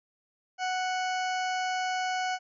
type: harmonic tone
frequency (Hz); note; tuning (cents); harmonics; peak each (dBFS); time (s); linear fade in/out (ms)
740; F#5; 0; 1 / 2 / 3 / 4 / 6 / 7 / 8 / 9; -29 / -35 / -39 / -41 / -45 / -46 / -47 / -48; 0.58-2.39; 50
effects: none